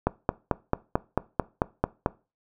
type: click train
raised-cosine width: 1 ms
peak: -7 dBFS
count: 10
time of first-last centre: 0.07-2.061 s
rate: 4.52 Hz
effects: noise-tail reverb RT60 0.3 s tail -20 dB re dry